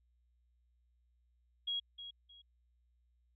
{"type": "tone with echo", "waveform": "sine", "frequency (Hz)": 3300, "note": "G#7", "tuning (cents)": -12, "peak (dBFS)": -34, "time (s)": [1.67, 1.8], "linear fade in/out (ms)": 10, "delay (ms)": 310, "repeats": 2, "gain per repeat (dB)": -11, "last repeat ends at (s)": 2.42, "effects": ["added 60 Hz sine -70 dBFS peak until 3.35 s"]}